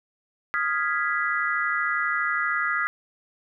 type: chord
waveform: sine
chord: F half-diminished seventh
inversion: third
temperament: equal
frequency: 1244.5 / 1396.9 / 1661.2 / 1975.5 Hz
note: Eb6 / F6 / Ab6 / Cb7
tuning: 0 / 0 / 0 / 0 cents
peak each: -28 dBFS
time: 0.54-2.87 s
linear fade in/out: 0 ms
effects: none